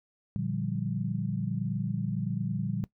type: chord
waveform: sine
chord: G minor seventh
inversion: first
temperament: equal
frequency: 116.54 / 146.83 / 174.61 / 196 Hz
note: Bb2 / D3 / F3 / G3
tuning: 0 / 0 / 0 / 0 cents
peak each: -34 dBFS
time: 0.36-2.84 s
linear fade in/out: 0 ms
effects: noise-tail reverb RT60 0.1 s tail -19 dB re dry